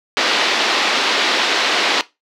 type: band-pass noise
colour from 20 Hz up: white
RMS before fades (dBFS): -17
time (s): 0.17-2.01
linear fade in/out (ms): 0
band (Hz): 270 to 4300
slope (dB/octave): 24
effects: noise-tail reverb RT60 0.2 s tail -17 dB re dry